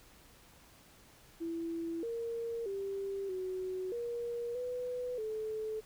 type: tone with pitch steps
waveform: sine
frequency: 332.5 / 463.3 / 393.3 / 371.8 / 473.9 / 496.1 / 434.7 Hz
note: E4 / A#4 / G4 / F#4 / A#4 / B4 / A4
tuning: +15 / -11 / +6 / +8 / +28 / +8 / -21 cents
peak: -35 dBFS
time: 1.4-5.81 s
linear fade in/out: 20 ms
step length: 630 ms
effects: pink hiss -60 dBFS RMS until 5.85 s